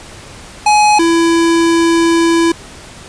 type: tone pair in turn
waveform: square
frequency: 841 / 333.8 Hz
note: G#5 / E4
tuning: +22 / +22 cents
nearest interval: octave + major third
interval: 1600 cents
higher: first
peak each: -7 / -9 dBFS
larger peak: first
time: 0.66-0.99 / 0.99-2.52 s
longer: second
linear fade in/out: 5 ms
effects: pink hiss -34 dBFS RMS until 3.08 s + resampled to 22050 Hz